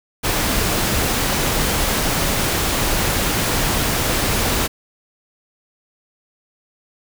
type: noise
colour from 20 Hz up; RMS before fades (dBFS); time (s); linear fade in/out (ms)
pink; -19; 0.23-4.68; 20
effects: none